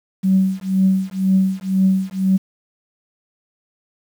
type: tone with tremolo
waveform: sine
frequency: 190.2 Hz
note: F#3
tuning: 48 cents sharp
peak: -9 dBFS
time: 0.23-2.38 s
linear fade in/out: 20 ms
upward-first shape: triangle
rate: 2 Hz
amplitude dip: 100%
effects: tanh soft clip ceiling -5 dBFS + 7-bit